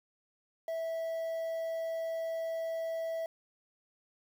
triangle tone with quantisation, 655 Hz, E5, 11 cents flat, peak -31 dBFS, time 0.68-3.26 s, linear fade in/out 2 ms, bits 9, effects none

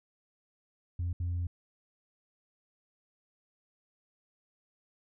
sine tone bursts at uneven times, 87.31 Hz, F2, in tune, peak -28 dBFS, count 2, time 0.99-1.13 / 1.2-1.47 s, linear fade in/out 5 ms, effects tanh soft clip ceiling -28 dBFS

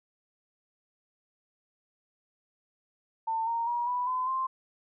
sine tone with pitch steps, 898 / 926.5 / 955.8 / 986.1 / 1017.3 / 1049.6 Hz, A5 / A#5 / A#5 / B5 / C6 / C6, +35 / -11 / +43 / -3 / -49 / +5 cents, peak -27 dBFS, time 3.27-4.47 s, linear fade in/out 10 ms, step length 200 ms, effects none

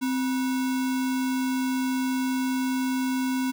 sine tone with sample-and-hold, 259.7 Hz, C4, 13 cents flat, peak -23 dBFS, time 0.01-3.52 s, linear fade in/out 20 ms, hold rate 1225 Hz, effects none

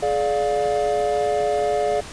triangle chord, D diminished, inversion second, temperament just, 422.9 / 587.3 / 704.8 Hz, Ab4 / D5 / F5, +31 / 0 / +16 cents, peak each -21 dBFS, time 0.02-2.01 s, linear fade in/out 10 ms, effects pink hiss -37 dBFS RMS until 2.12 s + resampled to 22050 Hz

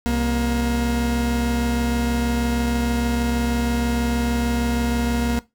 40% pulse tone pair together, 65.66 / 236.3 Hz, C2 / A#3, +7 / +24 cents, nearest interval octave + minor seventh, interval 2217 cents, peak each -23 / -20 dBFS, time 0.06-5.39 s, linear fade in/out 0 ms, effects noise-tail reverb RT60 0.2 s tail -18 dB re dry

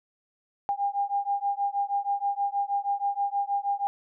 sine beating tone pair, 801 / 807.3 Hz, G5 / G#5, +37 / -49 cents, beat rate 6.3 Hz, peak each -28 dBFS, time 0.69-3.87 s, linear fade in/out 0 ms, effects none

